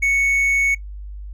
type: tone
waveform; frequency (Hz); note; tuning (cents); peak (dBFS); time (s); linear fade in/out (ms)
triangle; 2217; C#7; 0; -13; 0.02-0.75; 10
effects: noise-tail reverb RT60 0.1 s tail -20 dB re dry + added 50 Hz sine -30 dBFS peak until 1.33 s